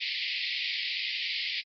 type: band-pass noise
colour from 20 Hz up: pink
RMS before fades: -33 dBFS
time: 0-1.62 s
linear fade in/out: 20 ms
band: 2000 to 4900 Hz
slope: 96 dB/octave
effects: AAC 32 kbps